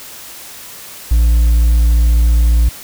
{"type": "tone with hard clipping", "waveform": "triangle", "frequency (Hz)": 57.2, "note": "A#1", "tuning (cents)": -32, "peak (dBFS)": -8, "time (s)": [1.11, 2.69], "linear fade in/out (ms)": 5, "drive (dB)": 5, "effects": ["white hiss -33 dBFS RMS until 2.83 s"]}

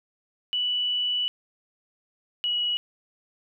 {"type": "tone pair in turn", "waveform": "sine", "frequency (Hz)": [2960, 2921], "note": ["F#7", "F#7"], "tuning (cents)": [0, -23], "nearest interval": "unison", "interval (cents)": 23, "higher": "first", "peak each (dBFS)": -23, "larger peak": "neither", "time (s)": [[0.53, 1.28], [2.44, 2.77]], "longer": "first", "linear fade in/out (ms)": 0, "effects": []}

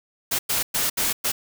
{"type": "noise bursts at uneven times", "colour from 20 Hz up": "white", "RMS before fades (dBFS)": -23, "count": 5, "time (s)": [[0.31, 0.39], [0.49, 0.63], [0.74, 0.9], [0.97, 1.13], [1.24, 1.32]], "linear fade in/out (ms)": 10, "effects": []}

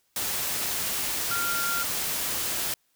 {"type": "tone in noise", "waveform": "sine", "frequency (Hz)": 1390, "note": "F6", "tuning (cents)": -9, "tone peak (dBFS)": -28, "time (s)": [1.31, 1.83], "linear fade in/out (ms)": 2, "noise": "white", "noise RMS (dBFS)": -29, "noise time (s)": [0.16, 2.74], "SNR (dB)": -2, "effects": ["white hiss -70 dBFS RMS until 2.95 s"]}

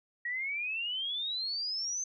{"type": "exponential sweep", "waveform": "sine", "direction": "up", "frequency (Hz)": [1893, 6290], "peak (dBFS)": -32, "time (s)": [0.25, 2.04], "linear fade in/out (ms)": 5, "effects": []}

